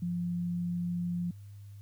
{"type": "tone", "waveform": "sine", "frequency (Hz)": 174.61, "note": "F3", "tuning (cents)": 0, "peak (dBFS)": -30, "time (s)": [0.02, 1.31], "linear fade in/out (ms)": 5, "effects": ["added 101 Hz sine -45 dBFS peak until 1.81 s", "white hiss -68 dBFS RMS until 1.81 s"]}